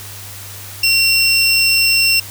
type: tone pair together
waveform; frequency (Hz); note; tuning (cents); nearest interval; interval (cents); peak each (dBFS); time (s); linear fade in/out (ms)
square; 2739 / 5334; F7 / E8; -34 / +20; octave; 1154; -14; 0.83-2.2; 5
effects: added 99 Hz sine -35 dBFS peak until 2.3 s + white hiss -33 dBFS RMS until 2.3 s